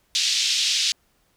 pink band-pass noise, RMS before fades -22 dBFS, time 0.15-0.92 s, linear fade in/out 0 ms, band 3100 to 6100 Hz, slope 24 dB/octave, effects pink hiss -65 dBFS RMS until 1.36 s

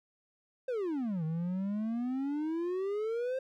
triangle exponential two-way sweep, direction down then up, 531 to 155.56 to 531 Hz, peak -29 dBFS, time 0.68-3.39 s, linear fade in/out 5 ms, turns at 1.24 s, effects none

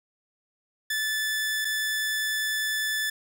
sawtooth tone with dropouts, 1745 Hz, A6, 15 cents flat, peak -22 dBFS, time 0.9-3.1 s, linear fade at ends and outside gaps 5 ms, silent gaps 1.648-1.651 s, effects none

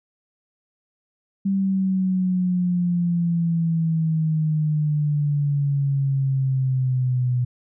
sine exponential sweep, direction down, 196 to 123.47 Hz, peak -18 dBFS, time 1.45-7.45 s, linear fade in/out 10 ms, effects none

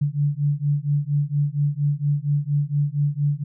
sine beating tone pair, 142.9 / 147.2 Hz, D3 / D3, -47 / +4 cents, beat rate 4.3 Hz, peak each -22 dBFS, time 0.01-3.44 s, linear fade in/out 10 ms, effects none

